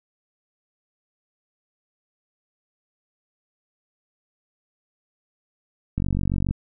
click train, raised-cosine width 5 ms, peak -12 dBFS, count 26, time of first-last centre 5.98-6.51 s, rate 47.2 Hz, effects none

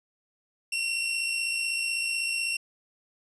sawtooth tone pair together, 2722 / 2778 Hz, F7 / F7, -45 / -10 cents, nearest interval unison, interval 35 cents, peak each -24 / -32 dBFS, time 0.72-2.57 s, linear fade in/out 5 ms, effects resampled to 24000 Hz + 10-bit

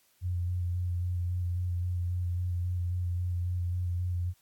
sine tone with vibrato, 88.8 Hz, F2, 29 cents sharp, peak -28 dBFS, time 0.21-4.34 s, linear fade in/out 50 ms, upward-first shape square, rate 3.7 Hz, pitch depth 17 cents each way, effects white hiss -67 dBFS RMS until 4.41 s + AAC 64 kbps

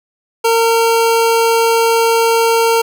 25% pulse tone, 457.8 Hz, A#4, 31 cents flat, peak -6 dBFS, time 0.44-2.82 s, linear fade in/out 10 ms, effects none

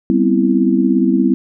sine chord, C major seventh, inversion second, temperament equal with one note detuned, 196 / 246.9 / 264.1 / 329.6 Hz, G3 / B3 / C4 / E4, 0 / 0 / +16 / 0 cents, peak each -16 dBFS, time 0.1-1.34 s, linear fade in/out 0 ms, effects none

